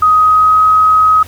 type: tone with pitch glide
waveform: sine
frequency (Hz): 1254 to 1266.4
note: D#6 to D#6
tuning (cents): +13 to +30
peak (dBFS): -5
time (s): 0.02-1.23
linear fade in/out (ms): 5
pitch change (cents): +17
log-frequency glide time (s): 0.12-0.63
effects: added 85 Hz sine -33 dBFS peak until 1.27 s + pink hiss -37 dBFS RMS until 1.27 s